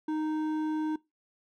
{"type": "tone with hard clipping", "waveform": "sine", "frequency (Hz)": 310, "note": "D#4", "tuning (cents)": -6, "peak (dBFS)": -30, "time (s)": [0.08, 0.96], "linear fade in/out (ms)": 5, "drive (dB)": 8, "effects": ["noise-tail reverb RT60 0.2 s tail -21 dB re dry"]}